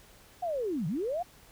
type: linear two-way sweep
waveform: sine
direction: down then up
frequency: 740 to 141.2 to 740 Hz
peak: -29 dBFS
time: 0.42-1.23 s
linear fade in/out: 10 ms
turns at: 0.87 s
effects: added 45 Hz sine -63 dBFS peak until 1.51 s + pink hiss -57 dBFS RMS until 1.51 s